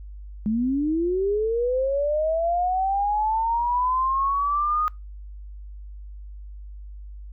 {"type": "linear sweep", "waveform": "sine", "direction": "up", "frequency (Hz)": [207.7, 1244.5], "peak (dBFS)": -20, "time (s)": [0.46, 4.88], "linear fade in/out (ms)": 0, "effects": ["noise-tail reverb RT60 0.2 s tail -23 dB re dry", "added 50 Hz sine -36 dBFS peak until 7.32 s"]}